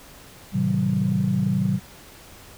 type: chord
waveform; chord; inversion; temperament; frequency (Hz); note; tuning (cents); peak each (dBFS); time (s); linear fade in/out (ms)
sine; A diminished seventh; none; just; 110 / 132 / 158.4 / 190.08; A2 / C3 / Eb3 / Gb3; 0 / +16 / +31 / +47; -27 / -25 / -26 / -21; 0.52-1.8; 50
effects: tanh soft clip ceiling -11 dBFS + pink hiss -46 dBFS RMS until 2.57 s